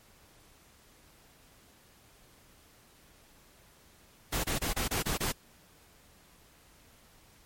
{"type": "noise bursts", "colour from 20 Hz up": "pink", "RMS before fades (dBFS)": -31, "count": 7, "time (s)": [4.32, 5.322], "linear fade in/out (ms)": 10, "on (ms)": 120, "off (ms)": 27, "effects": ["pink hiss -60 dBFS RMS until 7.45 s", "MP3 64 kbps"]}